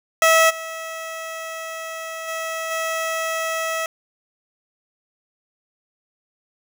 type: tone with level steps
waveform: 15% pulse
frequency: 649 Hz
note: E5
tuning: 27 cents flat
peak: -6 / -23 / -19 / -16 dBFS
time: 0.22-3.86 s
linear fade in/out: 2 ms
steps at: 0.49 / 2.27 / 2.7 s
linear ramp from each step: 20 ms
effects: none